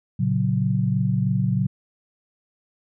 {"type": "chord", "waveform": "sine", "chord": "F# major", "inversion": "first", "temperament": "just", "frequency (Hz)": [115.62, 138.75, 185], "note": ["A#2", "C#3", "F#3"], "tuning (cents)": [-14, 2, 0], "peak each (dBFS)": -23, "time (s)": [0.19, 1.67], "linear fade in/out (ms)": 10, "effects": []}